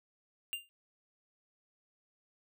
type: tone with exponential decay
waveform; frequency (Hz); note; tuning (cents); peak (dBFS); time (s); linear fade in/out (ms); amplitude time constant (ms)
square; 2796; F7; +1; -32; 0.53-0.69; 0; 33
effects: none